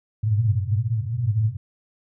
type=band-pass noise; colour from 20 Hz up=white; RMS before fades=-22 dBFS; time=0.23-1.57 s; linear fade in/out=10 ms; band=100 to 120 Hz; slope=96 dB/octave; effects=none